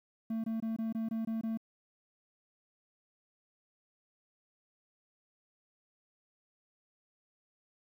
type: tone bursts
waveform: triangle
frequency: 224.1 Hz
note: A3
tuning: 32 cents sharp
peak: -30 dBFS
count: 8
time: 0.3-1.574 s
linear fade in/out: 5 ms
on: 140 ms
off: 22 ms
effects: 11-bit